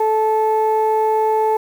sine tone pair together, 436.1 / 872.2 Hz, A4 / A5, -15 / -15 cents, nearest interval octave, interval 1200 cents, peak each -15 dBFS, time 0-1.57 s, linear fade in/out 5 ms, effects tanh soft clip ceiling -9 dBFS + 7-bit

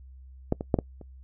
clicks, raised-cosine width 2 ms, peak -10 / -18 / -7 / -12 / -30 dBFS, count 5, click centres 0.524 / 0.609 / 0.742 / 0.788 / 1.013 s, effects noise-tail reverb RT60 0.1 s tail -23 dB re dry + added 65 Hz sine -45 dBFS peak until 1.23 s

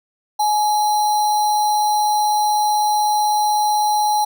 sine tone with sample-and-hold, 842 Hz, G#5, 24 cents sharp, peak -14 dBFS, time 0.39-4.25 s, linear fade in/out 10 ms, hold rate 4900 Hz, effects none

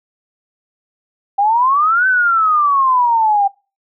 sine exponential two-way sweep, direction up then down, 784 to 1542 to 784 Hz, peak -10 dBFS, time 1.38-3.48 s, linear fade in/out 10 ms, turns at 2.07 s, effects noise-tail reverb RT60 0.3 s tail -23 dB re dry

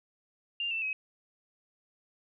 sine tone with pitch steps, 2794 / 2669 / 2550 Hz, F7 / E7 / D#7, 0 / +21 / +42 cents, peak -30 dBFS, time 0.6-0.93 s, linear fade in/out 2 ms, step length 110 ms, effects none

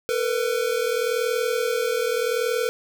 square tone pair together, 453.1 / 493.9 Hz, A#4 / B4, -49 / 0 cents, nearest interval minor second, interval 149 cents, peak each -25 dBFS, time 0.09-2.69 s, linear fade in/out 0 ms, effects none

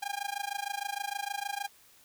sawtooth tone with amplitude modulation, 806 Hz, G5, 48 cents sharp, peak -26 dBFS, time 0.02-1.68 s, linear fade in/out 10 ms, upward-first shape sine, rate 26.5 Hz, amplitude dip 95%, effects white hiss -60 dBFS RMS until 2.04 s

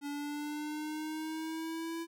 square linear sweep, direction up, 285.6 to 333.6 Hz, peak -37 dBFS, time 0.01-2.07 s, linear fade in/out 50 ms, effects none

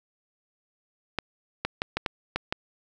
clicks, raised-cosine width 0.3 ms, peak -10 dBFS, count 7, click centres 1.187 / 1.65 / 1.819 / 1.97 / 2.062 / 2.36 / 2.525 s, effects 8-bit

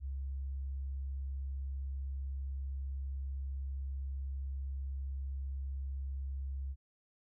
sine tone, 67.7 Hz, C#2, 40 cents flat, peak -36 dBFS, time 0-6.76 s, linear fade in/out 50 ms, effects none

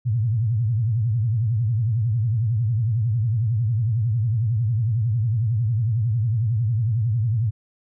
sine tone with vibrato, 113 Hz, A2, 47 cents sharp, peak -18 dBFS, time 0.05-7.51 s, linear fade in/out 20 ms, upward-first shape triangle, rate 11 Hz, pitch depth 220 cents each way, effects none

